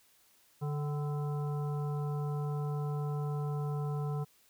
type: harmonic tone with a mistuned harmonic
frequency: 146 Hz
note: D3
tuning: 10 cents flat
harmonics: 1 / 3 / 5 / 7 / 9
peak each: -32 / -42 / -46 / -49 / -51 dBFS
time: 0.61-4.25 s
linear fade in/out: 20 ms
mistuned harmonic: 5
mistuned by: +57 cents
effects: white hiss -66 dBFS RMS until 4.49 s